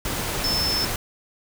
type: tone in noise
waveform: sine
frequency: 5274 Hz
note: E8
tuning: in tune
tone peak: -22 dBFS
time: 0.44-0.85 s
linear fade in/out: 2 ms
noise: pink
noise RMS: -27 dBFS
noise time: 0.05-0.96 s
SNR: +2 dB
effects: none